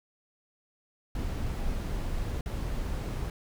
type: noise with dropouts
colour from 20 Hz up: brown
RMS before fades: -32 dBFS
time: 1.15-3.3 s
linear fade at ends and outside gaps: 2 ms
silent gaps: 2.41-2.459 s
effects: none